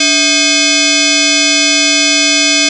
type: tone with frequency modulation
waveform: sine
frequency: 1231 Hz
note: D#6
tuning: 19 cents flat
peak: -7 dBFS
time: 0-2.69 s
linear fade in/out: 5 ms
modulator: 941 Hz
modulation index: 5.8
effects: none